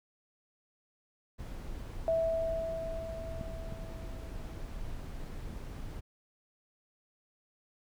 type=noise; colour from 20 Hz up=brown; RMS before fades=-41 dBFS; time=1.38-6.01 s; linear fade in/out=20 ms
type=tone with exponential decay; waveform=sine; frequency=655 Hz; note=E5; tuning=11 cents flat; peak=-25 dBFS; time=2.08-4.98 s; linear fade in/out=0 ms; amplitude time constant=630 ms
type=clicks; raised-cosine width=5 ms; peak=-26 dBFS; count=2; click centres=3.412 / 3.724 s
effects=none